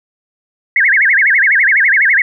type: tone with vibrato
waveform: sine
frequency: 1864.7 Hz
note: A#6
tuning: in tune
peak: -7 dBFS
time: 0.76-2.22 s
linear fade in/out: 2 ms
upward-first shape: sine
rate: 12 Hz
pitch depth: 300 cents each way
effects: none